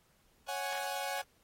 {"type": "chord", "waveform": "sawtooth", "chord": "C# suspended fourth", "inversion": "none", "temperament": "equal", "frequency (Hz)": [554.4, 740, 830.6], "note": ["C#5", "F#5", "G#5"], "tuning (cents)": [0, 0, 0], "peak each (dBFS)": [-37, -35, -35], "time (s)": [0.48, 1.22], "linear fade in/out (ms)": 10, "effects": ["pink hiss -70 dBFS RMS until 1.43 s", "AAC 48 kbps"]}